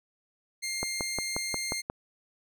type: tone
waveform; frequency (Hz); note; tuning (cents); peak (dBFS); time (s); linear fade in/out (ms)
15% pulse; 2114; C7; +17; -25; 0.62-1.82; 20
type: click train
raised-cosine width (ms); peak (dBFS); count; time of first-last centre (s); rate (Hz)
1; -17; 7; 0.83-1.9; 5.61
effects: none